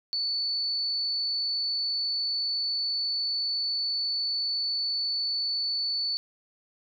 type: tone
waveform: sine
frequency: 4473 Hz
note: C#8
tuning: 15 cents sharp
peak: -26 dBFS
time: 0.13-6.17 s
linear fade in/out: 0 ms
effects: none